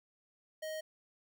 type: tone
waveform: square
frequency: 626 Hz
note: D#5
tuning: 10 cents sharp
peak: -39 dBFS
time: 0.62-0.81 s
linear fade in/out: 10 ms
effects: none